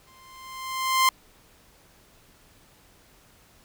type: tone with exponential growth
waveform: sawtooth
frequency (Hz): 1046.5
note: C6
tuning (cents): 0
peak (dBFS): -12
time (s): 0.07-1.09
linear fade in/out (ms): 2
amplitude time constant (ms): 220
effects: pink hiss -57 dBFS RMS until 3.64 s